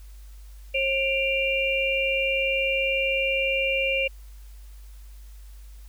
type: tone cluster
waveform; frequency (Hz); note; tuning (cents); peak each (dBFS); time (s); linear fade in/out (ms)
sine; 539 / 2375 / 2778; C#5 / D7 / F7; -49 / +19 / -10; -26; 0.74-4.08; 10
effects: added 50 Hz sine -41 dBFS peak until 5.88 s + white hiss -58 dBFS RMS until 5.88 s